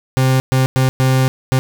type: tone bursts at uneven times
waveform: 40% pulse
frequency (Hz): 130.81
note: C3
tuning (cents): 0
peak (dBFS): -10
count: 5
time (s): 0.17-0.4 / 0.52-0.66 / 0.76-0.89 / 1-1.28 / 1.52-1.59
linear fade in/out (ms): 0
effects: none